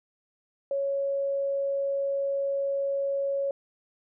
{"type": "tone", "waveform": "sine", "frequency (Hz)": 554.4, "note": "C#5", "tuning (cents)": 0, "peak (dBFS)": -25, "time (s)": [0.71, 3.51], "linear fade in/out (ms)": 2, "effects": []}